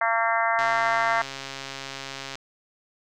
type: harmonic tone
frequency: 228.1 Hz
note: A#3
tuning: 37 cents flat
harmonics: 3 / 4 / 5 / 6 / 7 / 8 / 9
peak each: -26 / -27 / -28 / -29 / -29 / -30 / -31 dBFS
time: 0.01-1.22 s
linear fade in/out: 5 ms
type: click train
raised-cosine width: 0.2 ms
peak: -17 dBFS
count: 241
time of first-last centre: 0.59-2.355 s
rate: 136 Hz
effects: none